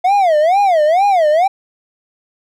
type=tone with vibrato; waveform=triangle; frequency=699 Hz; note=F5; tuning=1 cent sharp; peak=-7 dBFS; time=0.04-1.48 s; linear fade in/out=10 ms; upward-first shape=sine; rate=2.2 Hz; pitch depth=270 cents each way; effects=none